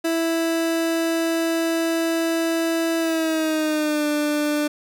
30% pulse tone with pitch glide, 329.6 to 297.1 Hz, E4 to D4, 0 to +20 cents, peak -17 dBFS, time 0.04-4.68 s, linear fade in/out 10 ms, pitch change -180 cents, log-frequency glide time 2.99-4.07 s, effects none

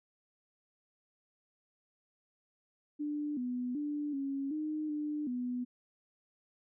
sine tone with pitch steps, 295.8 / 247.9 / 294.2 / 275.1 / 306.8 / 298.9 / 247.3 Hz, D4 / B3 / D4 / C#4 / D#4 / D4 / B3, +13 / +7 / +3 / -13 / -24 / +31 / +3 cents, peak -33 dBFS, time 2.99-5.65 s, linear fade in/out 20 ms, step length 380 ms, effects none

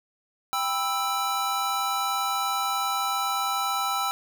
square chord, E minor, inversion first, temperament just, 791.1 / 988.9 / 1318.5 Hz, G5 / B5 / E6, +16 / +2 / 0 cents, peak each -30 / -34 / -28 dBFS, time 0.53-4.11 s, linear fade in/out 0 ms, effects none

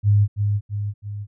sine tone with echo, 102.9 Hz, G#2, 16 cents flat, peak -12 dBFS, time 0.03-0.28 s, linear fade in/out 50 ms, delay 330 ms, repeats 3, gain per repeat -5 dB, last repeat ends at 1.27 s, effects none

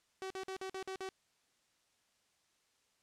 sawtooth tone bursts, 380.2 Hz, F#4, 47 cents sharp, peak -36 dBFS, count 7, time 0.22-1.089 s, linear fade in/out 0 ms, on 83 ms, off 48 ms, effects white hiss -75 dBFS RMS until 3.02 s + low-pass 8000 Hz 12 dB/octave

